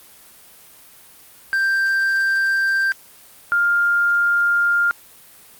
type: tone pair in turn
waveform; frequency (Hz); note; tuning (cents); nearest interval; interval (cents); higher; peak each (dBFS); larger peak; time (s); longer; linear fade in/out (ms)
triangle / sine; 1575 / 1403.2; G6 / F6; +8 / +8; major second; 200; first; -14; neither; 1.53-2.92 / 3.52-4.91; neither; 0
effects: white hiss -46 dBFS RMS until 5.59 s + Opus 32 kbps